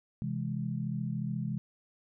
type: chord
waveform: sine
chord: C augmented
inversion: none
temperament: equal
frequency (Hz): 130.81 / 164.81 / 207.7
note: C3 / E3 / G#3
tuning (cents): 0 / 0 / 0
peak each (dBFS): -35 / -36 / -36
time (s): 0.22-1.58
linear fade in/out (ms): 0
effects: none